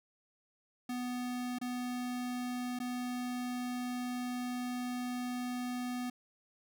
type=tone with dropouts; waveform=square; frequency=247.6 Hz; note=B3; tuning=5 cents sharp; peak=-36 dBFS; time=0.89-6.1 s; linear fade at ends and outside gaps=5 ms; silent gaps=1.586-1.613 / 2.79-2.8 s; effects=none